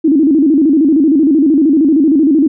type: tone with vibrato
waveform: sine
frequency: 296.4 Hz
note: D4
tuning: 16 cents sharp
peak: -6 dBFS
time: 0.04-2.48 s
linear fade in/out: 10 ms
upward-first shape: square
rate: 13 Hz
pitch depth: 140 cents each way
effects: none